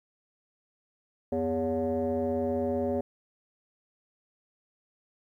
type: tone with frequency modulation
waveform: sine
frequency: 405.1 Hz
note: G#4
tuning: 43 cents flat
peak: -25 dBFS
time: 1.32-3.01 s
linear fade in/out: 5 ms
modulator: 159 Hz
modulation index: 1.5
effects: tanh soft clip ceiling -21 dBFS + 11-bit